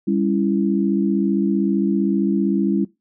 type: chord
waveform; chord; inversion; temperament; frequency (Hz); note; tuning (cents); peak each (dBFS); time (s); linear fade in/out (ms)
sine; C# diminished; second; just; 199.57 / 277.2 / 332.6; G3 / C#4 / E4; +31 / 0 / +16; -19 / -22 / -21; 0.07-2.85; 10
effects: noise-tail reverb RT60 0.2 s tail -20 dB re dry